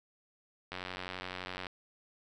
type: click train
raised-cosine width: 0.3 ms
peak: -23 dBFS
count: 88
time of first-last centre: 0.72-1.668 s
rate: 91.8 Hz
effects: none